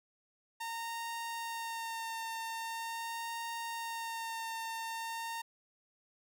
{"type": "tone with vibrato", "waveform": "sawtooth", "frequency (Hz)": 916, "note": "A#5", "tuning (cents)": -31, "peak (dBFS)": -34, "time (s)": [0.6, 5.42], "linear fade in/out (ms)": 10, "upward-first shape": "sine", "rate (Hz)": 0.43, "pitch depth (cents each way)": 17, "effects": []}